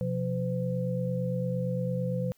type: tone cluster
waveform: sine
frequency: 127.3 / 176.1 / 509 Hz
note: C3 / F3 / C5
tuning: -47 / +15 / -48 cents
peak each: -31 / -31 / -33 dBFS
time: 0.01-2.32 s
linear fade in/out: 0 ms
effects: white hiss -67 dBFS RMS until 2.37 s